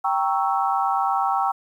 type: chord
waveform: sine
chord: G diminished seventh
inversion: none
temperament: equal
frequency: 784 / 932.3 / 1108.7 / 1318.5 Hz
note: G5 / Bb5 / Db6 / Fb6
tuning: 0 / 0 / 0 / 0 cents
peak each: -22 / -26 / -26 / -26 dBFS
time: 0.04-1.52 s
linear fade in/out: 10 ms
effects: 9-bit